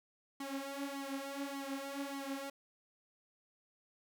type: tone with flanger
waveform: sawtooth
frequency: 276.4 Hz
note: C#4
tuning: 5 cents flat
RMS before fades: -42 dBFS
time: 0.4-2.5 s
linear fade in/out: 5 ms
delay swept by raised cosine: 0.94 to 5.84 ms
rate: 1.7 Hz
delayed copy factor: +0.8
effects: none